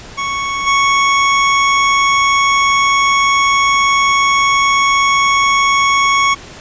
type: tone with level steps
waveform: 25% pulse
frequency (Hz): 1108.7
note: C#6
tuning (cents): 0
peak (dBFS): -13 / -6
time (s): 0.17-6.35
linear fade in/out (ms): 20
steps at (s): 0.66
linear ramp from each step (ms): 20
effects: pink hiss -34 dBFS RMS until 6.6 s + resampled to 16000 Hz